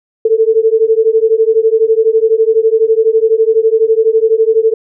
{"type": "beating tone pair", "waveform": "sine", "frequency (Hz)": [439.5, 451.5], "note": ["A4", "A4"], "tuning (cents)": [-2, 45], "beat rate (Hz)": 12, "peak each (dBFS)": -10, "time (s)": [0.25, 4.74], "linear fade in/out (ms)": 5, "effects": []}